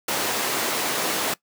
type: high-pass noise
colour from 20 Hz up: pink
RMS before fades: -25 dBFS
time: 0.08-1.34 s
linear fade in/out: 5 ms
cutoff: 320 Hz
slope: 12 dB/octave
effects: noise-tail reverb RT60 0.1 s tail -20 dB re dry